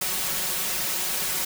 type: noise with comb filter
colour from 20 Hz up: white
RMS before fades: -27 dBFS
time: 0.01-1.45 s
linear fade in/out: 5 ms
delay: 5.4 ms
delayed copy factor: +0.9
effects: none